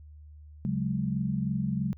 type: chord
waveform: sine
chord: C# suspended fourth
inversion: none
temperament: just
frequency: 138.59 / 184.79 / 207.9 Hz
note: C#3 / F#3 / G#3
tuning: 0 / -2 / +2 cents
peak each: -31 dBFS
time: 0.65-1.93 s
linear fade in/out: 0 ms
effects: added 75 Hz sine -46 dBFS peak until 1.97 s